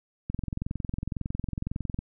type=click train; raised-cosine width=5 ms; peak=-18 dBFS; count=38; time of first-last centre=0.3-1.989 s; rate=21.9 Hz; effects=none